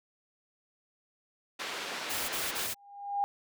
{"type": "band-pass noise", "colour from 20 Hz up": "white", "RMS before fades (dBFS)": -38, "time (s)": [1.59, 2.67], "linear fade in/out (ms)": 10, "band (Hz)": [280, 3400], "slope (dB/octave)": 12}
{"type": "noise bursts", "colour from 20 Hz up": "white", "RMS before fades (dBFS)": -35, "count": 3, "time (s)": [2.09, 2.746], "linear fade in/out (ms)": 20, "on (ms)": 200, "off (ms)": 28}
{"type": "tone with exponential growth", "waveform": "sine", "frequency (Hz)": 807, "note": "G#5", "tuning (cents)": -50, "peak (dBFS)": -24, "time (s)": [2.68, 3.24], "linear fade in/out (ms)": 0, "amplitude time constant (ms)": 120}
{"effects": []}